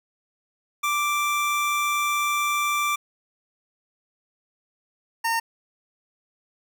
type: tone pair in turn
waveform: 25% pulse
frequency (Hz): 1174.7 / 915.1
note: D6 / A#5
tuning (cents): 0 / -32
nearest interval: major third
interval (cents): 432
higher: first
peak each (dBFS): -18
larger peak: neither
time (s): 0.83-2.96 / 5.24-5.4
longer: first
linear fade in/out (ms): 10
effects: none